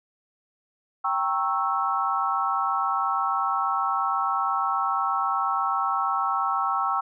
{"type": "chord", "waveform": "sine", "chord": "G diminished seventh", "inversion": "none", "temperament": "equal with one note detuned", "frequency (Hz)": [784, 932.3, 1098.5, 1318.5], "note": ["G5", "Bb5", "Db6", "Fb6"], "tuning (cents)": [0, 0, -16, 0], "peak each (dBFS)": [-28, -31, -27, -26], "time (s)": [1.04, 7.01], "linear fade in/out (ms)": 10, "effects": []}